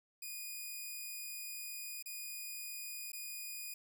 5% pulse tone with dropouts, 2463 Hz, D#7, 18 cents flat, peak -33 dBFS, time 0.22-3.74 s, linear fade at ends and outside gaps 5 ms, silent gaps 2.026-2.058 / 3.119-3.131 s, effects none

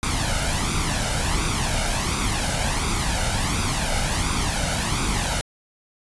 pink noise with flanger, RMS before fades -23 dBFS, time 0.03-5.41 s, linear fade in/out 0 ms, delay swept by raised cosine 0.83 to 1.38 ms, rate 1.4 Hz, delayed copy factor +0.6, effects resampled to 24000 Hz

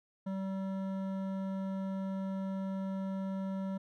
triangle tone with hard clipping, 192.2 Hz, G3, 34 cents flat, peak -36 dBFS, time 0.26-3.78 s, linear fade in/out 10 ms, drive 16 dB, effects none

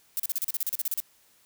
violet noise bursts, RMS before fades -28 dBFS, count 14, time 0.17-1.002 s, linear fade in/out 0 ms, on 26 ms, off 36 ms, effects white hiss -62 dBFS RMS until 1.45 s

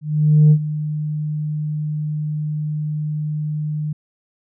sine tone with ADSR envelope, 151.7 Hz, D#3, 44 cents flat, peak -5 dBFS, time 0.01-3.93 s, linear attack 500 ms, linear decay 73 ms, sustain -15 dB, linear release 7 ms, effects tanh soft clip ceiling -5 dBFS

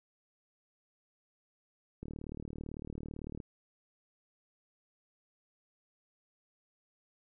click train, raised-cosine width 3 ms, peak -29 dBFS, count 53, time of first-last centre 2.03-3.402 s, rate 37.9 Hz, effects none

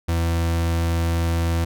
40% pulse tone, 83.7 Hz, E2, 27 cents sharp, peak -18 dBFS, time 0.08-1.65 s, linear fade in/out 10 ms, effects none

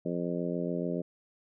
harmonic tone, 87 Hz, F2, 6 cents flat, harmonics 2 / 3 / 4 / 5 / 6 / 7, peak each -34 / -36 / -37 / -38 / -39 / -39 dBFS, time 0.05-1.02 s, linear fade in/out 10 ms, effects none

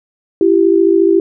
sine tone pair together, 336.2 / 390.4 Hz, E4 / G4, +34 / -7 cents, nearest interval minor third, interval 259 cents, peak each -10 dBFS, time 0.41-1.2 s, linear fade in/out 2 ms, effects none

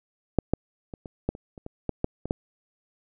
clicks, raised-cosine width 2 ms, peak -6 / -8 / -24 / -25 / -11 / -27 / -29 / -23 / -13 / -10 / -20 / -10 dBFS, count 12, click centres 0.387 / 0.536 / 0.938 / 1.058 / 1.29 / 1.351 / 1.578 / 1.664 / 1.893 / 2.044 / 2.256 / 2.309 s, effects none

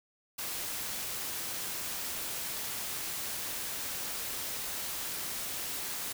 white noise, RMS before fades -37 dBFS, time 0.38-6.13 s, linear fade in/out 10 ms, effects none

